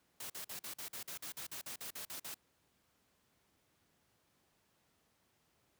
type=noise bursts; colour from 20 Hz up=white; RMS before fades=-45 dBFS; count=15; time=0.2-2.344 s; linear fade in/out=5 ms; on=100 ms; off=46 ms; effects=pink hiss -75 dBFS RMS until 5.79 s + high-pass 80 Hz 12 dB/octave